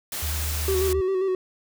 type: noise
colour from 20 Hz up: white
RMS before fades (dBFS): -31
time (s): 0.12-0.93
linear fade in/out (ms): 2
type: tone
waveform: sine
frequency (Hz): 76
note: D#2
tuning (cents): -40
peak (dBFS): -26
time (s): 0.22-1.01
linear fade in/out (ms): 10
type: tone with vibrato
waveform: triangle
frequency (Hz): 378.7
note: F#4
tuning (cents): +40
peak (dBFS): -19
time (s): 0.68-1.35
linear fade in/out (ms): 2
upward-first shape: square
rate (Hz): 7.5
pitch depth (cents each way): 34
effects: none